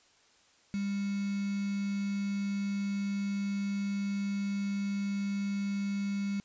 sine tone with quantisation, 199.9 Hz, G3, 34 cents sharp, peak -30 dBFS, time 0.74-6.4 s, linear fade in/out 0 ms, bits 7, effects white hiss -64 dBFS RMS until 6.44 s + resampled to 16000 Hz

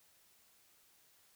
silence, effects white hiss -68 dBFS RMS until 1.35 s

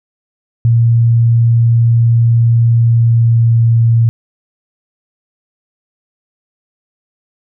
sine tone with pitch glide, 116.54 to 115.47 Hz, A#2 to A#2, 0 to -16 cents, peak -6 dBFS, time 0.65-4.09 s, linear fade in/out 0 ms, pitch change -16 cents, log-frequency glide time 2.73-3.65 s, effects none

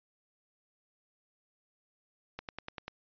click train, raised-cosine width 0.3 ms, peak -23 dBFS, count 6, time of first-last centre 2.39-2.88 s, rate 10.2 Hz, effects resampled to 11025 Hz

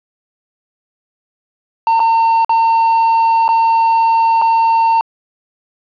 triangle tone with dropouts, 909 Hz, A#5, 44 cents flat, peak -7 dBFS, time 1.87-5.01 s, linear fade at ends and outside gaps 1 ms, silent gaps 1.995-2.001 / 2.447-2.494 / 3.48-3.489 / 4.416-4.42 s, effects resampled to 11025 Hz + 7-bit

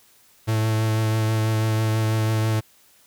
45% pulse tone with vibrato, 110 Hz, A2, in tune, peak -19 dBFS, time 0.47-2.61 s, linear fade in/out 20 ms, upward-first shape sine, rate 6.1 Hz, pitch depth 17 cents each way, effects white hiss -56 dBFS RMS until 3.06 s

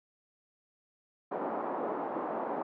white band-pass noise, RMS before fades -35 dBFS, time 1.31-2.63 s, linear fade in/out 10 ms, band 240 to 960 Hz, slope 24 dB/octave, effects none

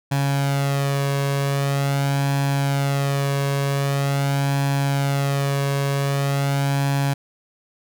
sawtooth tone with flanger, 139.5 Hz, C#3, 11 cents sharp, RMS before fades -21 dBFS, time 0.11-7.14 s, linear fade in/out 10 ms, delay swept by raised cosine 1.2 to 1.83 ms, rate 0.44 Hz, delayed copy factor +0.6, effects none

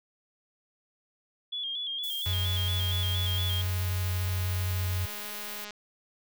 sine tone with vibrato, 3317 Hz, G#7, 3 cents flat, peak -31 dBFS, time 1.52-3.62 s, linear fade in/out 10 ms, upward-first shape square, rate 4.3 Hz, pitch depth 52 cents each way
violet noise, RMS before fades -40 dBFS, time 2.03-5.65 s, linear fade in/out 10 ms
click train, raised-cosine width 0.2 ms, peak -24 dBFS, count 718, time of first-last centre 2.26-5.707 s, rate 208 Hz
sine tone, 91.3 Hz, F#2, 23 cents flat, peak -27 dBFS, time 2.26-5.06 s, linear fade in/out 10 ms
effects none

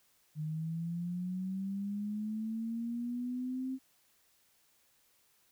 sine linear sweep, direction up, 151.4 to 264.2 Hz, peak -34 dBFS, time 0.35-3.79 s, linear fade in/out 50 ms, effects white hiss -70 dBFS RMS until 5.51 s

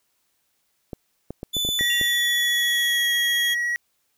clicks, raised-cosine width 2 ms, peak -18 dBFS, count 8, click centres 0.932 / 1.306 / 1.431 / 1.567 / 1.65 / 1.689 / 1.81 / 2.013 s
40% pulse tone with pitch glide, 3493 to 3297 Hz, A7 to G#7, -13 to -13 cents, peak -21 dBFS, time 1.53-3.55 s, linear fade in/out 20 ms, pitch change -100 cents, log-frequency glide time 1.98-3.1 s
triangle tone with vibrato, 1915 Hz, A#6, 46 cents sharp, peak -20 dBFS, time 1.79-3.76 s, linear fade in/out 0 ms, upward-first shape sine, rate 14 Hz, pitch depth 9 cents each way
triangle tone with exponential decay, 2785 Hz, F7, 5 cents flat, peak -25 dBFS, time 1.9-2.26 s, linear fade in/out 2 ms, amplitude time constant 77 ms
effects white hiss -70 dBFS RMS until 4.17 s

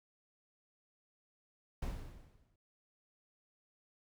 brown noise with exponential decay, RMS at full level -36 dBFS, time 1.82-2.56 s, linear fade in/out 5 ms, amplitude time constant 160 ms, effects none

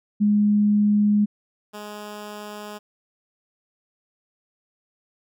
sine / 10% pulse tone pair in turn, 207.7 / 208.8 Hz, G#3 / G#3, 0 / +10 cents, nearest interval unison, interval 10 cents, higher second, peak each -15 / -26 dBFS, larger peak first, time 0.2-1.26 / 1.73-2.79 s, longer neither, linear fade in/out 20 ms, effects none

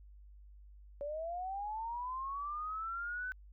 sine linear sweep, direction up, 562 to 1523 Hz, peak -37 dBFS, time 1.01-3.32 s, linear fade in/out 0 ms, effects added 50 Hz sine -53 dBFS peak until 3.52 s

